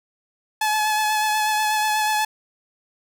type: tone with vibrato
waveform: sawtooth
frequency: 856 Hz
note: A5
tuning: 48 cents flat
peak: -15 dBFS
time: 0.61-2.25 s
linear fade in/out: 5 ms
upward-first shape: sine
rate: 8.2 Hz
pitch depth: 20 cents each way
effects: none